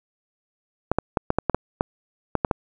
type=clicks; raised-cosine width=1 ms; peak=-5 dBFS; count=11; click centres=0.916 / 0.986 / 1.172 / 1.304 / 1.386 / 1.497 / 1.546 / 1.809 / 2.353 / 2.448 / 2.512 s; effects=none